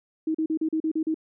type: tone bursts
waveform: sine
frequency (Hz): 316.9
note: D#4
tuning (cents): +32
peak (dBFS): -22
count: 8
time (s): 0.27-1.144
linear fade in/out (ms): 5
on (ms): 76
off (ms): 38
effects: none